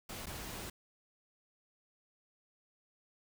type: noise with dropouts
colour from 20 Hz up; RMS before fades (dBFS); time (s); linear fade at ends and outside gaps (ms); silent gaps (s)
pink; -44; 0.09-0.7; 5; 0.259-0.267
effects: none